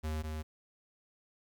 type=tone pair in turn; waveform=square; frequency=77.78 / 77.78 Hz; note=D#2 / D#2; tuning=0 / 0 cents; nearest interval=unison; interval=0 cents; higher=neither; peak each=-34 / -37 dBFS; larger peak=first; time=0.03-0.23 / 0.23-0.43 s; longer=neither; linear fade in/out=20 ms; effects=11-bit